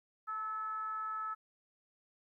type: tone with frequency modulation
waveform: sine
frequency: 1302 Hz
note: E6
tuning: 22 cents flat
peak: -36 dBFS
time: 0.27-1.35 s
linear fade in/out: 20 ms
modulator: 420 Hz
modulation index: 0.37
effects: 13-bit